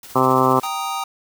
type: noise with tremolo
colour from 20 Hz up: white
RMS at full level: -37 dBFS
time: 0.03-0.67 s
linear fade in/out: 2 ms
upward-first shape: triangle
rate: 15 Hz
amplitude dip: 50%
type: harmonic tone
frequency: 130 Hz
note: C3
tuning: 11 cents flat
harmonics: 1 / 2 / 3 / 4 / 5 / 6 / 7 / 8 / 9 / 10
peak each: -25 / -21 / -21 / -23 / -26 / -23 / -23 / -20 / -20 / -26 dBFS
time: 0.15-0.6 s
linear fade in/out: 10 ms
type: chord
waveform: square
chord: Eb major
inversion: first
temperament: equal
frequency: 784 / 932.3 / 1244.5 Hz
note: G5 / Bb5 / Eb6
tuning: 0 / 0 / 0 cents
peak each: -28 / -29 / -27 dBFS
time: 0.63-1.04 s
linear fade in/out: 5 ms
effects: none